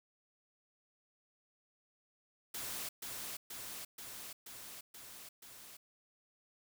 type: noise with echo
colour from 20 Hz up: white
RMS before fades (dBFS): -42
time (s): 2.54-2.89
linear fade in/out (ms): 5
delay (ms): 480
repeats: 6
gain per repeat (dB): -2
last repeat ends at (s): 5.77
effects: none